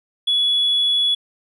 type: tone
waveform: triangle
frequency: 3393 Hz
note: G#7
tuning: 36 cents sharp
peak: -12 dBFS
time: 0.27-1.15 s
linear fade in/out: 10 ms
effects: tanh soft clip ceiling -12 dBFS + resampled to 32000 Hz